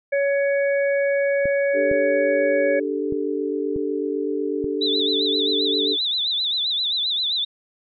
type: harmonic tone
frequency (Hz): 560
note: C#5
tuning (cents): +18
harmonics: 1 / 3 / 4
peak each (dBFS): -18 / -28 / -30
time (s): 0.12-2.8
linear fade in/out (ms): 10
type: clicks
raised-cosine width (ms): 3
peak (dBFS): -18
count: 5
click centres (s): 1.456 / 1.914 / 3.124 / 3.762 / 4.643
type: chord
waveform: sine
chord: D suspended fourth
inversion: none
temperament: equal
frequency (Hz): 293.7 / 392 / 440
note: D4 / G4 / A4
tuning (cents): 0 / 0 / 0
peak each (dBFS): -26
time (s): 1.73-5.97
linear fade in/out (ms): 50
type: tone with vibrato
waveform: sine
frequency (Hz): 3729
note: A#7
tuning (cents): 0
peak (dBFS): -20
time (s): 4.81-7.45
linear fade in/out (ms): 10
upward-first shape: sine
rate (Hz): 7.6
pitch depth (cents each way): 140
effects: none

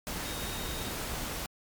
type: tone in noise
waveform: sine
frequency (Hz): 3729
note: A#7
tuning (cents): 0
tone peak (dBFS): -44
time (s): 0.25-0.91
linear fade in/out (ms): 0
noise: pink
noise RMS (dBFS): -36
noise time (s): 0.07-1.46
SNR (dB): -11
effects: MP3 96 kbps

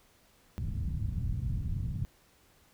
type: low-pass noise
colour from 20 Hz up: white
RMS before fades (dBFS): -33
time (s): 0.58-2.05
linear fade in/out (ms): 0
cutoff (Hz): 140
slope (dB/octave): 24
effects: pink hiss -64 dBFS RMS until 2.73 s

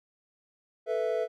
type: chord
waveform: triangle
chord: A suspended second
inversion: none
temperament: equal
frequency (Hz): 440 / 493.9 / 659.3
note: A4 / B4 / E5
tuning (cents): 0 / 0 / 0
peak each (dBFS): -29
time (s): 0.86-1.28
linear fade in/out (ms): 50
effects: none

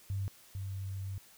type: tone pair in turn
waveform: sine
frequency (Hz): 98 / 96.87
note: G2 / G2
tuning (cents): 0 / -20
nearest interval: unison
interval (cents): 20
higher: first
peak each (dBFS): -32 / -36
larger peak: first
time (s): 0.1-0.28 / 0.55-1.18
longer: second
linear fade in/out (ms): 0
effects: white hiss -59 dBFS RMS until 1.37 s

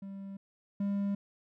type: tone pair in turn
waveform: triangle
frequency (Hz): 196 / 200.2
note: G3 / G3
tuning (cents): 0 / +37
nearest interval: unison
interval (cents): 37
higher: second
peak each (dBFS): -38 / -27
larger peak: second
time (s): 0.02-0.37 / 0.8-1.15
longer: neither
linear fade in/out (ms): 5
effects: none

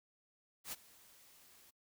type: noise with ADSR envelope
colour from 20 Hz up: white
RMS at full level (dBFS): -42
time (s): 0.64-1.71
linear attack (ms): 84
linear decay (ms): 27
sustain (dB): -21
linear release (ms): 14
effects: noise-tail reverb RT60 0.1 s tail -26 dB re dry

